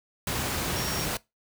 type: tone in noise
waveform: sine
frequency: 5580 Hz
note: F8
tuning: 2 cents flat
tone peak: -36 dBFS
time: 0.76-1.05 s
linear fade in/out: 2 ms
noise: pink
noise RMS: -29 dBFS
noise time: 0.27-1.17 s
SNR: -10 dB
effects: noise-tail reverb RT60 0.2 s tail -21 dB re dry + high-pass 60 Hz 12 dB/octave